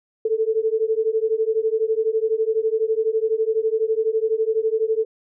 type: beating tone pair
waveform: sine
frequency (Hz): 436.5 / 448.5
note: A4 / A4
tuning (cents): -14 / +33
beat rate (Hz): 12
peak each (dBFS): -21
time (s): 0.25-5.05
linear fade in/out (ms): 5
effects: none